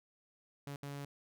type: tone bursts at uneven times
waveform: sawtooth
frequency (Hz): 141.7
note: C#3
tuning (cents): +38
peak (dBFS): -38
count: 2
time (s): 0.67-0.76 / 0.83-1.05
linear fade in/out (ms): 2
effects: none